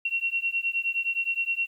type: beating tone pair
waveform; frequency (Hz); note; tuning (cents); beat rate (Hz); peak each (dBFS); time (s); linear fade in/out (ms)
sine; 2729 / 2738.6; F7 / F7; -41 / -35; 9.6; -28; 0.05-1.67; 5
effects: 10-bit